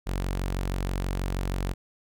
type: tone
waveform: sawtooth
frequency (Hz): 46.25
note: F#1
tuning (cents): 0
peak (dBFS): -23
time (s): 0.06-1.74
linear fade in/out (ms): 20
effects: none